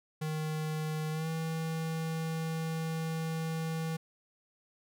square tone with pitch glide, 155.56 to 161.6 Hz, D#3 to E3, 0 to -34 cents, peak -33 dBFS, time 0.21-3.97 s, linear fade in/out 10 ms, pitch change +66 cents, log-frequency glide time 1.11-1.28 s, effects none

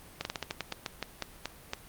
slowing click train, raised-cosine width 0.2 ms, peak -15 dBFS, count 13, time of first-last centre 0.21-1.734 s, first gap 41 ms, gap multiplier 1.19, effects pink hiss -52 dBFS RMS until 1.88 s + Opus 32 kbps

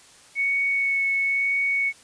sine tone with vibrato, 2217 Hz, C#7, in tune, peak -20 dBFS, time 0.35-1.93 s, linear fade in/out 50 ms, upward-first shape sine, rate 0.99 Hz, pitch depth 10 cents each way, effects white hiss -51 dBFS RMS until 2.03 s + resampled to 22050 Hz

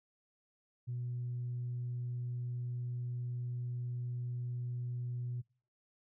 sine tone, 122.3 Hz, B2, 16 cents flat, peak -35 dBFS, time 0.87-5.42 s, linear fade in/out 20 ms, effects noise-tail reverb RT60 0.4 s tail -24 dB re dry + tanh soft clip ceiling -32 dBFS

